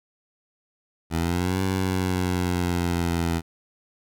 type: exponential two-way sweep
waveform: 15% pulse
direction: up then down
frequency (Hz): 81 to 95.3 to 83.3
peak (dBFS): -16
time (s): 1.1-3.42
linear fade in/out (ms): 50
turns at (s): 1.62
effects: none